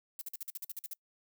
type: noise bursts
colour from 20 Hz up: violet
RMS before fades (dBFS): -40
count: 11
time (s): 0.19-0.934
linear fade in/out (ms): 2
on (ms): 24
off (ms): 48
effects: noise-tail reverb RT60 0.1 s tail -25 dB re dry